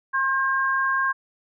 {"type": "tone pair together", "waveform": "sine", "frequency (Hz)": [1069.4, 1606], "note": ["C6", "G6"], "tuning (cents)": [37, 41], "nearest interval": "perfect fifth", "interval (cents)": 704, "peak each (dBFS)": [-23, -22], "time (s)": [0.13, 1.13], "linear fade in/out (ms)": 20, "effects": []}